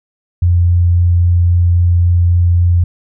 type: tone with vibrato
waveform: sine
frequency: 87.31 Hz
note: F2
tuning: in tune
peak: -7 dBFS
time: 0.42-2.84 s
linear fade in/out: 5 ms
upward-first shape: triangle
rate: 3.7 Hz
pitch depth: 8 cents each way
effects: none